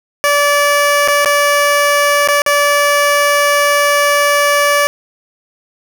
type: tone with dropouts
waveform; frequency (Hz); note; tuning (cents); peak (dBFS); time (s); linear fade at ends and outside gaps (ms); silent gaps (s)
15% pulse; 578; D5; -28; -3; 0.24-4.87; 0; 1.076-1.084 / 1.247-1.258 / 2.275-2.286 / 2.419-2.463
effects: none